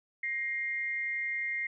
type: tone pair together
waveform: sine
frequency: 1884 / 2115 Hz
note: A#6 / C7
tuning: +18 / +18 cents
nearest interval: major second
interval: 200 cents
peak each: -36 / -32 dBFS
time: 0.23-1.67 s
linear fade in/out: 5 ms
effects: none